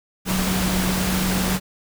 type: tone in noise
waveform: sine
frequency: 186.1 Hz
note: F#3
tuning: 10 cents sharp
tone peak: -22 dBFS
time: 0.25-1.6 s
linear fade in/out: 50 ms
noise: pink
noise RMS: -24 dBFS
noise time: 0.25-1.6 s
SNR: -1 dB
effects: none